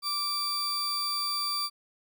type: tone pair together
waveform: 40% pulse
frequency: 1169 / 4676 Hz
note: D6 / D8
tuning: -8 / -8 cents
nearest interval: 2 octaves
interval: 2400 cents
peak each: -33 / -29 dBFS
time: 0.02-1.7 s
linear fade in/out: 50 ms
effects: none